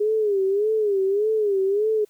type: tone with vibrato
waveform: sine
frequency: 410 Hz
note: G#4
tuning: 22 cents flat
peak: -18 dBFS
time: 0-2.05 s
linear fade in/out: 10 ms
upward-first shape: sine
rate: 1.7 Hz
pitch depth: 120 cents each way
effects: white hiss -62 dBFS RMS until 2.09 s